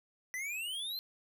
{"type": "exponential sweep", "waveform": "square", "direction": "up", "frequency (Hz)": [1959, 4212], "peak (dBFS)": -37, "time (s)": [0.34, 0.99], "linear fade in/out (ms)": 0, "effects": []}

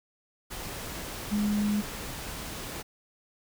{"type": "tone in noise", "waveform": "sine", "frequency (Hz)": 207.7, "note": "G#3", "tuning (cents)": 0, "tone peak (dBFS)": -24, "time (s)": [1.31, 1.82], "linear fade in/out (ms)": 20, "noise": "pink", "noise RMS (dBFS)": -38, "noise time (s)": [0.5, 2.83], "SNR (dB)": 11, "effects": []}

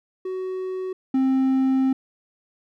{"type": "tone pair in turn", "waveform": "triangle", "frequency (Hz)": [373.5, 264.1], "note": ["F#4", "C4"], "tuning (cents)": [16, 16], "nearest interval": "tritone", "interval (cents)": 600, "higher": "first", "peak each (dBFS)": [-24, -15], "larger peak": "second", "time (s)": [[0.25, 0.93], [1.14, 1.93]], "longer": "second", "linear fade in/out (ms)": 5, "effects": []}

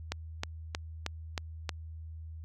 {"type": "click train", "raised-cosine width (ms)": 0.2, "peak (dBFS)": -15, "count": 6, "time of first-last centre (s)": [0.12, 1.692], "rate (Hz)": 3.18, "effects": ["added 80 Hz sine -41 dBFS peak until 2.44 s"]}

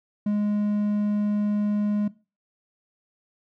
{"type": "tone", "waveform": "triangle", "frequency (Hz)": 207.7, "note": "G#3", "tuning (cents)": 0, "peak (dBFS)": -19, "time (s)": [0.26, 2.08], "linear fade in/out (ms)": 5, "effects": ["noise-tail reverb RT60 0.3 s tail -18 dB re dry"]}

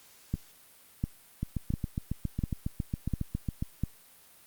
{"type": "two click trains", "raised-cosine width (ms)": 5, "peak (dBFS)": [-18, -16], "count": [17, 6], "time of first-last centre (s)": [[1.43, 3.625], [0.34, 3.837]], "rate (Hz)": [7.29, 1.43], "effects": ["white hiss -57 dBFS RMS until 4.46 s", "Opus 48 kbps"]}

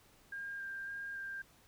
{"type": "tone with vibrato", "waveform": "sine", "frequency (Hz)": 1600, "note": "G6", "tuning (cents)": 35, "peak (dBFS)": -40, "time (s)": [0.32, 1.42], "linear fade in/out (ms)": 5, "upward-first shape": "square", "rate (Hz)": 1.8, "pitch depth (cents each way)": 12, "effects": ["pink hiss -65 dBFS RMS until 1.67 s"]}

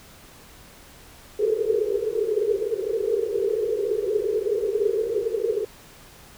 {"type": "band-pass noise", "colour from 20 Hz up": "pink", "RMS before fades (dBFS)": -24, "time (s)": [1.39, 5.65], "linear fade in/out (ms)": 5, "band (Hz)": [400, 460], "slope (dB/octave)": 96, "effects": ["pink hiss -48 dBFS RMS until 6.37 s"]}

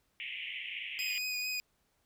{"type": "band-pass noise", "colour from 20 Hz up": "white", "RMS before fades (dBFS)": -41, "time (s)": [0.2, 1.18], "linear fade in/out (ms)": 0, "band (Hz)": [2000, 3100], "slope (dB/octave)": 96}
{"type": "tone with vibrato", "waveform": "25% pulse", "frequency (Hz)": 2488, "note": "D#7", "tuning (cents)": -1, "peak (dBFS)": -30, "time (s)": [0.99, 1.6], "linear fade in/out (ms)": 0, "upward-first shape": "sine", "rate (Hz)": 4.5, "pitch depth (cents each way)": 16}
{"effects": ["pink hiss -75 dBFS RMS until 2.05 s"]}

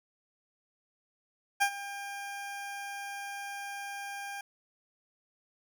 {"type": "tone with ADSR envelope", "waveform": "20% pulse", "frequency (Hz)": 801, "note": "G5", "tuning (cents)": 37, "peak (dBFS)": -17, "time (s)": [1.6, 4.41], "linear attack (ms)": 20, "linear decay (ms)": 77, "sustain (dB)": -16, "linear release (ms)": 3, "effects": []}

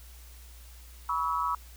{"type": "tone cluster", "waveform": "sine", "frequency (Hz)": [978, 1123, 1294], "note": ["B5", "C#6", "E6"], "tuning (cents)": [-17, 22, -32], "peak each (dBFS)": -31, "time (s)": [1.09, 1.55], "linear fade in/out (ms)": 2, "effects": ["added 60 Hz sine -47 dBFS peak until 1.76 s", "white hiss -55 dBFS RMS until 1.76 s"]}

